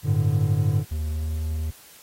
triangle chord, G suspended second, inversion none, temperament just, 98 / 110.25 / 147 Hz, G2 / A2 / D3, 0 / +4 / +2 cents, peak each -21 dBFS, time 0.03-0.85 s, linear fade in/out 50 ms
triangle tone with pitch glide, 76.9 to 78.2 Hz, D#2 to D#2, -20 to +9 cents, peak -22 dBFS, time 0.91-1.71 s, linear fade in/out 10 ms, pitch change +29 cents, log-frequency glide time 1.14-1.24 s
effects white hiss -49 dBFS RMS until 2.02 s + AAC 48 kbps

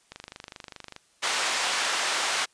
click train, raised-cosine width 0.2 ms, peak -22 dBFS, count 22, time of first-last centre 0.12-0.963 s, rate 24.9 Hz
pink band-pass noise, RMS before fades -27 dBFS, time 1.22-2.46 s, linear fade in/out 20 ms, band 900 to 7700 Hz, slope 12 dB/octave
effects white hiss -63 dBFS RMS until 2.53 s + resampled to 22050 Hz

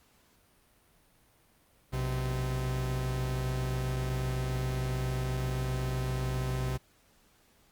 45% pulse tone pair together, 60.67 / 128.9 Hz, B1 / C3, -30 / -26 cents, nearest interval octave + minor second, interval 1304 cents, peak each -35 / -31 dBFS, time 1.92-6.78 s, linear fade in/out 20 ms, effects pink hiss -65 dBFS RMS until 7.71 s + Opus 48 kbps

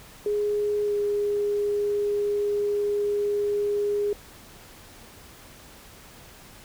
sine tone with pitch glide, 415.3 to 411 Hz, G#4 to G#4, 0 to -18 cents, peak -22 dBFS, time 0.26-4.13 s, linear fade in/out 2 ms, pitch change -18 cents, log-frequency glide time 0.85-0.93 s, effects pink hiss -48 dBFS RMS until 6.64 s

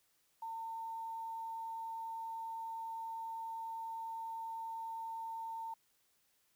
sine tone with quantisation, 905 Hz, A5, 48 cents sharp, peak -40 dBFS, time 0.42-5.74 s, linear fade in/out 5 ms, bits 11, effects white hiss -75 dBFS RMS until 6.55 s

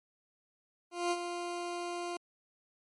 20% pulse tone with ADSR envelope, 349.2 Hz, F4, in tune, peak -23 dBFS, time 0.91-2.17 s, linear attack 200 ms, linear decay 47 ms, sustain -8 dB, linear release 4 ms, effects MP3 48 kbps

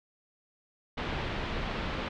pink low-pass noise, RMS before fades -34 dBFS, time 0.97-2.09 s, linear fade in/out 10 ms, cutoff 3600 Hz, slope 24 dB/octave, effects none

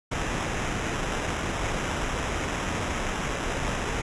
pink noise with sample-and-hold, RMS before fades -29 dBFS, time 0.11-4.02 s, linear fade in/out 10 ms, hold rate 4410 Hz, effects resampled to 22050 Hz

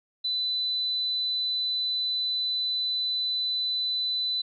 sine tone, 4000 Hz, B7, 21 cents sharp, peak -25 dBFS, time 0.24-4.42 s, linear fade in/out 10 ms, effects none

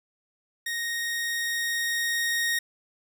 sawtooth tone with level ramp, 1864.7 Hz, A#6, in tune, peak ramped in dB -25 to -20 dBFS, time 0.66-2.59 s, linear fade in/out 5 ms, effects none

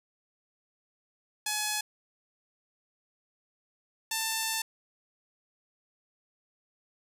5% pulse tone pair in turn, 847 / 890.7 Hz, G#5 / A5, +34 / +21 cents, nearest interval minor second, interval 87 cents, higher second, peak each -17 / -17 dBFS, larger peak neither, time 1.46-1.81 / 4.11-4.62 s, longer second, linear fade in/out 5 ms, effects none

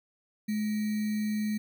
sine tone with sample-and-hold, 212.6 Hz, G#3, 41 cents sharp, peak -27 dBFS, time 0.48-1.58 s, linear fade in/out 10 ms, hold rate 2100 Hz, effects none

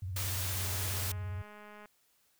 sine tone with vibrato, 93.4 Hz, F#2, 17 cents sharp, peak -35 dBFS, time 0.02-1.42 s, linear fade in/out 5 ms, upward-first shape sine, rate 17 Hz, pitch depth 140 cents each way
white noise, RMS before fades -37 dBFS, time 0.16-1.12 s, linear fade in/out 5 ms
click train, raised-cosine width 0.5 ms, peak -37 dBFS, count 270, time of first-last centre 0.57-1.857 s, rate 209 Hz
effects white hiss -71 dBFS RMS until 2.39 s

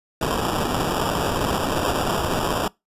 violet noise with sample-and-hold, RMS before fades -23 dBFS, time 0.21-2.68 s, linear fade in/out 5 ms, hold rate 2100 Hz, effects noise-tail reverb RT60 0.2 s tail -24 dB re dry + resampled to 32000 Hz

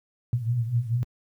sine tone cluster, 112.2 / 119 / 123.6 Hz, A2 / A#2 / B2, +34 / +36 / +2 cents, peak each -30 / -25 / -28 dBFS, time 0.33-1.03 s, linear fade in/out 0 ms, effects high-pass 60 Hz 12 dB/octave + 10-bit

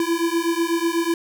square beating tone pair, 331.9 / 340 Hz, E4 / F4, +12 / -46 cents, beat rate 8.1 Hz, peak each -23 dBFS, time 0-1.14 s, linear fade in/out 2 ms, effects none

